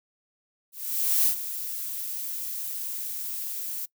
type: noise with ADSR envelope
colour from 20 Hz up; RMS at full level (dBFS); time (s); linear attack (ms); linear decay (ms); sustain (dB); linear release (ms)
violet; -21; 0.72-3.86; 540; 89; -12; 12
effects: noise-tail reverb RT60 0.1 s tail -22 dB re dry